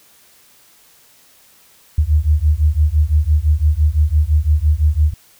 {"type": "beating tone pair", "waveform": "sine", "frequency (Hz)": [73.2, 79.1], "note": ["D2", "D#2"], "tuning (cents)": [-5, 29], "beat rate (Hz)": 5.9, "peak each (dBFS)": -14, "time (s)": [1.98, 5.14], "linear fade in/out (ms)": 5, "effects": ["white hiss -50 dBFS RMS until 5.39 s"]}